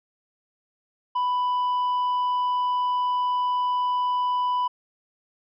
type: tone with tanh clipping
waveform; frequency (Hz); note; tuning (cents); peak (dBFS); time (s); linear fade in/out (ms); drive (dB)
triangle; 992; B5; +7; -22; 1.15-4.68; 10; 8
effects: none